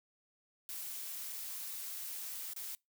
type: noise with dropouts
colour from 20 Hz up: blue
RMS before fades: -43 dBFS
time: 0.69-2.75 s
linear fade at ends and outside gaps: 0 ms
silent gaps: 1.324-1.327 / 2.534-2.563 s
effects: noise-tail reverb RT60 0.2 s tail -25 dB re dry